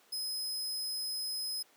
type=tone; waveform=sawtooth; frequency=5080 Hz; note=D#8; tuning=35 cents sharp; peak=-32 dBFS; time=0.12-1.63 s; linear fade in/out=10 ms; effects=pink hiss -64 dBFS RMS until 1.76 s + high-pass 400 Hz 12 dB/octave